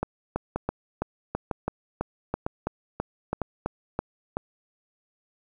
two click trains, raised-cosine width 1 ms, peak -12 / -13 dBFS, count 13 / 5, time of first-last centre 0.03-3.99 / 0.56-4.37 s, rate 3.03 / 1.05 Hz, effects 9-bit

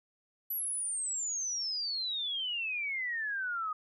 sine exponential sweep, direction down, 12000 to 1233 Hz, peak -32 dBFS, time 0.5-3.73 s, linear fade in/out 5 ms, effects none

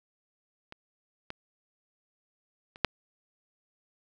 clicks, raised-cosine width 0.3 ms, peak -27 / -21 / -30 / -6 dBFS, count 4, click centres 0.724 / 1.304 / 2.759 / 2.847 s, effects none

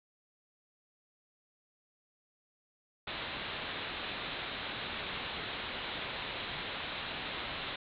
white low-pass noise, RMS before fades -40 dBFS, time 3.07-7.76 s, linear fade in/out 5 ms, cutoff 4000 Hz, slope 96 dB/octave, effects none

